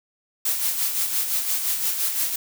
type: noise with tremolo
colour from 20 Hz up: blue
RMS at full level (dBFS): -22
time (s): 0.45-2.36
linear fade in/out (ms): 5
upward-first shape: sine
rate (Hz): 5.8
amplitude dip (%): 50
effects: none